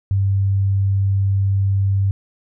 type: tone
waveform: sine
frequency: 98 Hz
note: G2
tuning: in tune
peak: -14 dBFS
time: 0.11-2.11 s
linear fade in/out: 0 ms
effects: none